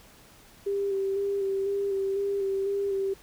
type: tone with vibrato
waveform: sine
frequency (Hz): 394.3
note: G4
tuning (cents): +10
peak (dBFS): -25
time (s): 0.66-3.14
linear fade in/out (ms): 10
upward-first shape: square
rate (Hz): 2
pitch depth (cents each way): 21
effects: pink hiss -54 dBFS RMS until 3.22 s